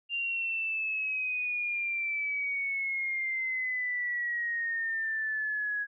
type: exponential sweep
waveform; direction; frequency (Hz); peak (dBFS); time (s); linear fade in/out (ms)
sine; down; 2794 to 1661.2; -29; 0.09-5.87; 50
effects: none